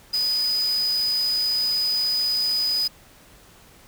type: tone in noise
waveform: sine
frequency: 4978 Hz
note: D#8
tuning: in tune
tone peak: -20 dBFS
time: 0.13-2.88 s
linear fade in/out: 10 ms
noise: white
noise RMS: -37 dBFS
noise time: 0.13-2.88 s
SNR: +14 dB
effects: pink hiss -51 dBFS RMS until 3.87 s